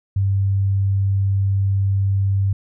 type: tone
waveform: sine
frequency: 98 Hz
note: G2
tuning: in tune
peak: -15 dBFS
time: 0.16-2.53 s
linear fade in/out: 5 ms
effects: none